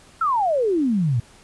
sine exponential sweep, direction down, 1383 to 110 Hz, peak -17 dBFS, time 0.21-1.2 s, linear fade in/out 5 ms, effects pink hiss -50 dBFS RMS until 1.43 s + resampled to 24000 Hz

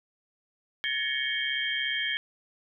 sine tone cluster, 1709 / 1843 / 2222 / 3075 / 3212 Hz, G#6 / A#6 / C#7 / G7 / G7, +49 / -20 / +4 / -34 / +41 cents, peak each -33 / -35 / -33 / -39 / -31 dBFS, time 0.84-2.17 s, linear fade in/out 0 ms, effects none

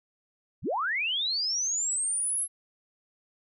sine linear sweep, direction up, 41.38 to 11160 Hz, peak -26 dBFS, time 0.62-2.48 s, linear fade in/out 50 ms, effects none

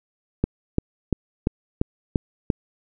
click train, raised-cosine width 3 ms, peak -6 dBFS, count 7, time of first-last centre 0.44-2.502 s, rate 2.91 Hz, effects none

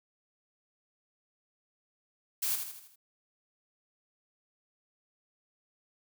blue noise with echo, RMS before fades -31 dBFS, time 2.42-2.56 s, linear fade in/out 10 ms, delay 80 ms, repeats 5, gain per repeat -6 dB, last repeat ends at 2.96 s, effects none

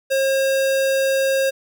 square tone, 538 Hz, C5, 48 cents sharp, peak -17 dBFS, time 0.1-1.51 s, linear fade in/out 20 ms, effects none

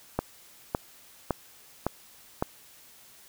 click train, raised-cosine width 1 ms, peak -11 dBFS, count 5, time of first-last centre 0.19-2.425 s, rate 1.79 Hz, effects white hiss -54 dBFS RMS until 3.28 s

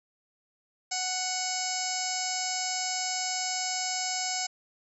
harmonic tone with a mistuned harmonic, 740 Hz, F#5, in tune, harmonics 1 / 2 / 3 / 4 / 5 / 6 / 7 / 8 / 9 / 10, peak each -35 / -43 / -38 / -44 / -45 / -39 / -35 / -41 / -37 / -36 dBFS, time 0.91-4.47 s, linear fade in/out 10 ms, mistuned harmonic 5, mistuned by +71 cents, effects none

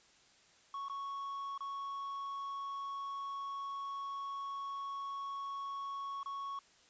triangle tone with dropouts, 1108.7 Hz, C#6, in tune, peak -37 dBFS, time 0.74-6.59 s, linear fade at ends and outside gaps 2 ms, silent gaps 0.884-0.897 / 1.578-1.606 / 6.231-6.259 s, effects white hiss -65 dBFS RMS until 6.89 s + resampled to 16000 Hz

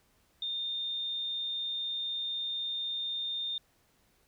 sine tone, 3632 Hz, A#7, 46 cents flat, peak -32 dBFS, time 0.42-3.58 s, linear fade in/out 2 ms, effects pink hiss -69 dBFS RMS until 4.27 s

